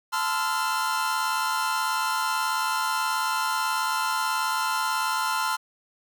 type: chord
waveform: 45% pulse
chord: F major seventh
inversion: first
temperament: equal with one note detuned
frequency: 880 / 1027.9 / 1318.5 / 1396.9 Hz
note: A5 / C6 / E6 / F6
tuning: 0 / -31 / 0 / 0 cents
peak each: -30 / -28 / -33 / -29 dBFS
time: 0.12-5.57 s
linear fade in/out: 20 ms
effects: none